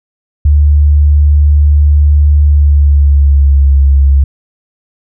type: tone with pitch glide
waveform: sine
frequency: 73.42 to 68.9 Hz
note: D2 to C#2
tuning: 0 to -10 cents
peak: -3 dBFS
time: 0.45-4.24 s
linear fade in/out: 5 ms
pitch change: -110 cents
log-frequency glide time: 2.42-3.73 s
effects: none